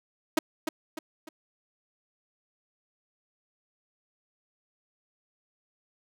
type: tone with echo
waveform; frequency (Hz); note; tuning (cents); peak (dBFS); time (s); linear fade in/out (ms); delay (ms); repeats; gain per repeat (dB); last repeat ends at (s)
sawtooth; 315.7; D#4; +25; -16; 0.37-0.39; 5; 300; 3; -7; 1.29
effects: none